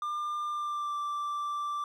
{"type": "tone with pitch glide", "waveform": "triangle", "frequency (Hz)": [1198, 1172.7], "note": ["D6", "D6"], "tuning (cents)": [34, -3], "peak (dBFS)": -29, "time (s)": [0.02, 1.84], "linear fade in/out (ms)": 2, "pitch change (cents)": -37, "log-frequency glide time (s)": [0.47, 0.96], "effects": []}